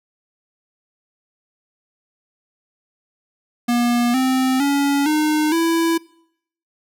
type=tone with pitch steps; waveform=square; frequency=239.8 / 260 / 281.9 / 305.6 / 331.4 Hz; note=A#3 / C4 / C#4 / D#4 / E4; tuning=+49 / -11 / +29 / -31 / +9 cents; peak=-16 dBFS; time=3.68-5.98 s; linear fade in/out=10 ms; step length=460 ms; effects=noise-tail reverb RT60 0.7 s tail -23 dB re dry